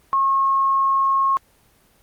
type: tone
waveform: sine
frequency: 1085 Hz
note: C#6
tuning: 37 cents flat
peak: -15 dBFS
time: 0.13-1.37 s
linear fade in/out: 0 ms
effects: pink hiss -57 dBFS RMS until 2.02 s + Opus 24 kbps